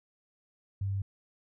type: tone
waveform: sine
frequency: 98.2 Hz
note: G2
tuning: 4 cents sharp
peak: -29 dBFS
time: 0.81-1.02 s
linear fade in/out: 5 ms
effects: none